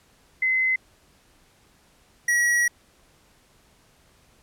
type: tone pair in turn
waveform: sine / square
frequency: 2048 / 1917.3 Hz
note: C7 / A#6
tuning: -38 / +48 cents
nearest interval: minor second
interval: 114 cents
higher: first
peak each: -19 dBFS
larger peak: neither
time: 0.42-0.76 / 2.28-2.68 s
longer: second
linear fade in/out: 5 ms
effects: pink hiss -59 dBFS RMS until 4.42 s + low-pass 12000 Hz 12 dB/octave